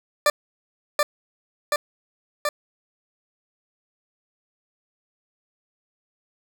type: tone with echo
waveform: 20% pulse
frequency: 591 Hz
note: D5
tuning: 11 cents sharp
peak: -10 dBFS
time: 0.26-0.3 s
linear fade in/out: 2 ms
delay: 730 ms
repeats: 3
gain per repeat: -2 dB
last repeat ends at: 2.49 s
effects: none